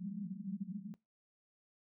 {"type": "band-pass noise", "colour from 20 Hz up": "pink", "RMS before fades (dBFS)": -43, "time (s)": [0, 0.94], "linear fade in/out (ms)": 0, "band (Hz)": [180, 210], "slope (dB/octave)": 96, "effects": ["noise-tail reverb RT60 0.2 s tail -22 dB re dry"]}